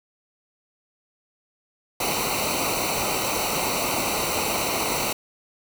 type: noise with comb filter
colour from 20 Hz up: pink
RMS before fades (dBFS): -25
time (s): 2-5.13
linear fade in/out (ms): 5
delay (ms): 0.59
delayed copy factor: -0.85
effects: none